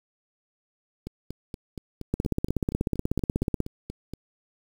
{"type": "two click trains", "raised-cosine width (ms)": 3, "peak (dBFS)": [-11, -22], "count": [25, 14], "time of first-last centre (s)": [[2.14, 3.603], [1.07, 4.136]], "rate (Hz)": [16.4, 4.24], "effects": ["7-bit"]}